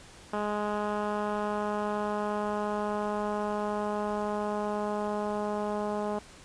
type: tone with low-pass filter sweep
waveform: 10% pulse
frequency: 208.6 Hz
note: G#3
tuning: 8 cents sharp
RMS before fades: -31 dBFS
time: 0.33-6.19 s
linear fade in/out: 5 ms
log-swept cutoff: 1500 to 860 Hz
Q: 0.96
effects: pink hiss -51 dBFS RMS until 6.44 s + resampled to 22050 Hz